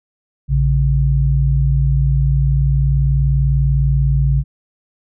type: tone pair together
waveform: sine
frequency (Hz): 58.27 / 138.59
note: A#1 / C#3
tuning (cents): 0 / 0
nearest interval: octave + minor third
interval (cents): 1500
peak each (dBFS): -14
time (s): 0.48-4.44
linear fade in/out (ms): 50
effects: none